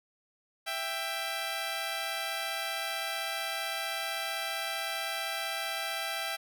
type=tone pair together; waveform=10% pulse; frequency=662.6 / 788 Hz; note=E5 / G5; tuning=+9 / +9 cents; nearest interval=minor third; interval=300 cents; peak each=-27 dBFS; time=0.66-6.37 s; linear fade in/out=20 ms; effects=none